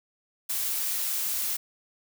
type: noise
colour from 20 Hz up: blue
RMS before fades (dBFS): -29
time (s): 0.49-1.57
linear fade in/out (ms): 10
effects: none